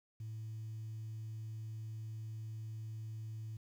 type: tone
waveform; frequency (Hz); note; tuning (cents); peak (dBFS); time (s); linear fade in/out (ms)
sine; 110; A2; 0; -40; 0.2-3.57; 5
effects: tanh soft clip ceiling -39 dBFS + 11-bit